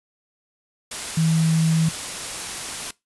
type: tone in noise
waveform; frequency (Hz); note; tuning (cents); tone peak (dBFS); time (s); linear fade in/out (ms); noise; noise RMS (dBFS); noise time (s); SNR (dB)
sine; 161.6; E3; -34; -16; 1.17-1.89; 5; white; -30; 0.91-2.91; +11
effects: noise-tail reverb RT60 0.2 s tail -21 dB re dry + resampled to 24000 Hz